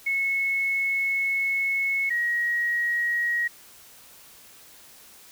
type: tone pair in turn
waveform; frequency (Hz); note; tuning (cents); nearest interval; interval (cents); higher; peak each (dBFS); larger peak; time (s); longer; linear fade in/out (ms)
sine; 2193 / 1896; C#7 / A#6; -19 / +29; minor third; 252; first; -22; neither; 0.06-2.1 / 2.1-3.48; first; 10
effects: white hiss -50 dBFS RMS until 5.31 s